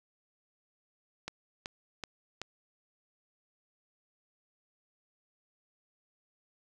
click train, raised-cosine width 0.2 ms, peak -20 dBFS, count 4, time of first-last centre 1.28-2.416 s, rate 2.64 Hz, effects none

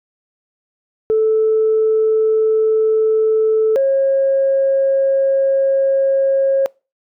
sine tone pair in turn, 438.3 / 542.5 Hz, A4 / C#5, -7 / -37 cents, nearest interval major third, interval 370 cents, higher second, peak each -10 dBFS, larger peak neither, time 1.1-3.76 / 3.76-6.66 s, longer second, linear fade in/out 0 ms, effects noise-tail reverb RT60 0.3 s tail -26 dB re dry + tanh soft clip ceiling -7 dBFS

